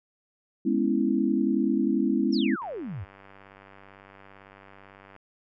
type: chord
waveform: sine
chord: C# minor seventh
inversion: second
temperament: equal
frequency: 207.7 / 246.9 / 277.2 / 329.6 Hz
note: G#3 / B3 / C#4 / E4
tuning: 0 / 0 / 0 / 0 cents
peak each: -27 dBFS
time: 0.65-2.56 s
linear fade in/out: 10 ms
type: exponential sweep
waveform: sine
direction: down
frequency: 5800 to 79.1 Hz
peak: -32 dBFS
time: 2.32-3.05 s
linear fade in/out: 20 ms
type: click train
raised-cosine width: 0.5 ms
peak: -34 dBFS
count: 250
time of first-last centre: 2.62-5.163 s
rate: 97.9 Hz
effects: none